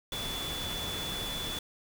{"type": "tone in noise", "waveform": "sine", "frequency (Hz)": 3450, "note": "A7", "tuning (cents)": -35, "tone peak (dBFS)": -36, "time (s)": [0.12, 1.59], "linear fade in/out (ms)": 2, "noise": "pink", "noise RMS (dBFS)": -38, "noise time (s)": [0.12, 1.59], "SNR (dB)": -1, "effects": []}